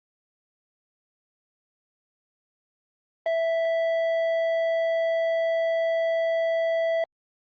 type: tone with tanh clipping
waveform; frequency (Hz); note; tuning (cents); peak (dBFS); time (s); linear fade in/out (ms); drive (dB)
triangle; 659.3; E5; 0; -23; 3.26-7.04; 2; 12
effects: Opus 24 kbps